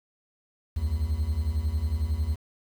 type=beating tone pair; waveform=triangle; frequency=69.3 / 80.3 Hz; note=C#2 / E2; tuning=0 / -45 cents; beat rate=11 Hz; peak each=-27 / -24 dBFS; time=0.76-2.36 s; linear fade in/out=10 ms; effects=8-bit